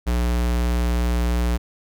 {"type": "tone", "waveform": "square", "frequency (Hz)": 59.8, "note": "A#1", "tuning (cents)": 45, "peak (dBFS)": -19, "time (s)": [0.06, 1.58], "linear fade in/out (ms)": 20, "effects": []}